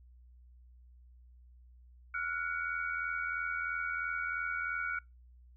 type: tone cluster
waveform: sine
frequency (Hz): 1378 / 1461 / 2257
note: F6 / F#6 / C#7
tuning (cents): -24 / -22 / +31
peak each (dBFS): -38 / -36 / -40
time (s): 2.14-4.99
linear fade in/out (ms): 5
effects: noise-tail reverb RT60 0.2 s tail -24 dB re dry + added 61 Hz sine -55 dBFS peak until 5.56 s